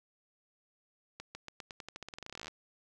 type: accelerating click train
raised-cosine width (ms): 0.2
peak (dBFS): -26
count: 25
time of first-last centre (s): 1.2-2.48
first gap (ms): 150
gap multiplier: 0.89
effects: none